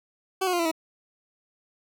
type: tone with pitch steps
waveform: 20% pulse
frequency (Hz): 379.7 / 364.2 / 349.4 / 335.2 / 321.5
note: F#4 / F#4 / F4 / E4 / E4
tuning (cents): +45 / -27 / +1 / +29 / -43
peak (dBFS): -18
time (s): 0.41-0.715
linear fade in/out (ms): 10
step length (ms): 61
effects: none